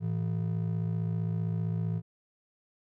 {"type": "ring-modulated tone", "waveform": "triangle", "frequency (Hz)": 138, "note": "C#3", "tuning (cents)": -7, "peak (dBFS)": -23, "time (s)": [0, 2.02], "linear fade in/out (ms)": 50, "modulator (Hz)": 27.7, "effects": []}